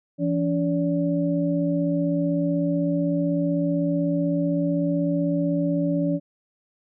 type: tone cluster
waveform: sine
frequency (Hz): 169.4 / 285.3 / 574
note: E3 / C#4 / D5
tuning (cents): +48 / +50 / -40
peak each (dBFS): -24 / -23 / -28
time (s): 0.18-6.2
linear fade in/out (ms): 50
effects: none